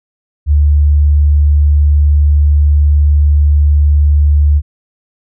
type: tone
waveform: sine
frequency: 73.42 Hz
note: D2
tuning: in tune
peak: -5 dBFS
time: 0.46-4.62 s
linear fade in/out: 50 ms
effects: none